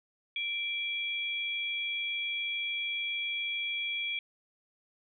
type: tone pair together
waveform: sine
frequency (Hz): 2349 / 3322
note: D7 / G#7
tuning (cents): 0 / 0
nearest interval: tritone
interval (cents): 600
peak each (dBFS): -33 / -35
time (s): 0.36-4.19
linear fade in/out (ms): 2
effects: none